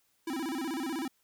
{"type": "tone with vibrato", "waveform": "square", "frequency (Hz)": 293.7, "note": "D4", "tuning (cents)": 0, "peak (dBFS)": -33, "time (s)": [0.27, 1.08], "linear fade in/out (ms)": 5, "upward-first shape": "square", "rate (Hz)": 16, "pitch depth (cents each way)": 200, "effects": ["white hiss -72 dBFS RMS until 1.23 s"]}